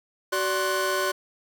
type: tone cluster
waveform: 45% pulse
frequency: 376.8 / 582 / 1055 / 1486 Hz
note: F#4 / D5 / C6 / F#6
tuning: +32 / -16 / +14 / +7 cents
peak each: -29 dBFS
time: 0.32-1.12 s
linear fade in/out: 10 ms
effects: none